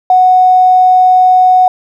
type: tone with tanh clipping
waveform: triangle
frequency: 738 Hz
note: F#5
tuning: 5 cents flat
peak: -3 dBFS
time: 0.1-1.68 s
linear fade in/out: 2 ms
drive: 3 dB
effects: none